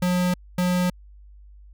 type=tone pair in turn; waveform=square; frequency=179.8 / 179.8 Hz; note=F#3 / F#3; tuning=-49 / -49 cents; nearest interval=unison; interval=0 cents; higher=neither; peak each=-20 dBFS; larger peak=neither; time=0.02-0.34 / 0.58-0.9 s; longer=neither; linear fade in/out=5 ms; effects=added 50 Hz sine -44 dBFS peak until 1.73 s